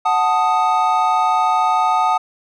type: chord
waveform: triangle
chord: D# diminished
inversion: first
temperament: equal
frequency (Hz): 740 / 880 / 1244.5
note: F#5 / A5 / D#6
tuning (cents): 0 / 0 / 0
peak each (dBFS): -16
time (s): 0.05-2.18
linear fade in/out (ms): 10
effects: resampled to 22050 Hz